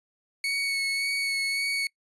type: tone with vibrato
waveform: 30% pulse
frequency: 2217 Hz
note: C#7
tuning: in tune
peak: -23 dBFS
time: 0.44-1.87 s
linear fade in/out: 2 ms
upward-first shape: sine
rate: 1.8 Hz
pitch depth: 17 cents each way
effects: noise-tail reverb RT60 0.1 s tail -25 dB re dry + resampled to 24000 Hz